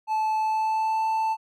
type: tone with pitch glide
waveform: triangle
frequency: 870 to 883.7 Hz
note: A5 to A5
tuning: -20 to +7 cents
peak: -20 dBFS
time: 0.07-1.37 s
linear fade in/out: 50 ms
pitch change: +27 cents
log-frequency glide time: 0.37-1.05 s
effects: none